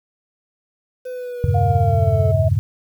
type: exponential sweep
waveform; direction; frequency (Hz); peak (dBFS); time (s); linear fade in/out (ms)
triangle; down; 507 to 435.3; -24; 1.05-2.32; 10
type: chord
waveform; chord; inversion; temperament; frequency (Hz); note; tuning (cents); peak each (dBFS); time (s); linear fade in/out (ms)
sine; E diminished seventh; none; equal; 82.41 / 98 / 116.54 / 138.59; E2 / G2 / Bb2 / Db3; 0 / 0 / 0 / 0; -22 / -17 / -22 / -21; 1.44-2.59; 0
type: tone with pitch glide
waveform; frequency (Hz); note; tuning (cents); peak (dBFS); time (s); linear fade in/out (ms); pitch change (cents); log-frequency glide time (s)
sine; 709 to 642.7; F5 to E5; +26 to -44; -19; 1.54-2.49; 10; -170; 1.73-2.28
effects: 8-bit